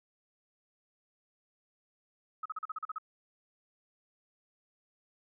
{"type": "tone bursts", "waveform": "sine", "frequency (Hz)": 1276, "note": "D#6", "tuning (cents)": 43, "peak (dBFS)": -34, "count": 9, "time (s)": [2.43, 2.984], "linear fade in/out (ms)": 5, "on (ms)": 26, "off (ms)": 40, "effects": []}